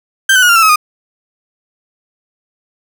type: tone with pitch steps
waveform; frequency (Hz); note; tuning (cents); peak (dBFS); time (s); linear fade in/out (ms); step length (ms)
35% pulse; 1569 / 1506.8 / 1447.1 / 1389.8 / 1334.7 / 1281.8 / 1231; G6 / F#6 / F#6 / F6 / E6 / E6 / D#6; +1 / +31 / -39 / -9 / +21 / -49 / -19; -4; 0.29-0.759; 5; 67
effects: none